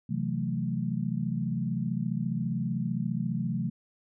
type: chord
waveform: sine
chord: F# half-diminished seventh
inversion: second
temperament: equal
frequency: 130.81 / 164.81 / 185 / 220 Hz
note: C3 / E3 / F#3 / A3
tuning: 0 / 0 / 0 / 0 cents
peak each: -33 dBFS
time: 0.09-3.7 s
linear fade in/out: 10 ms
effects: none